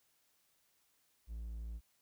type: tone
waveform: triangle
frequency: 56.5 Hz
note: A1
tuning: 47 cents sharp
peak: -39 dBFS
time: 1.27-1.81 s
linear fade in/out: 50 ms
effects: white hiss -75 dBFS RMS until 2.01 s